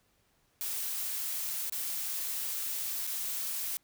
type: noise with dropouts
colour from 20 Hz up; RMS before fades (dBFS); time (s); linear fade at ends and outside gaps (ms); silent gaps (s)
blue; -35; 0.61-3.77; 0; 1.697-1.723 / 3.068-3.074
effects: pink hiss -71 dBFS RMS until 3.83 s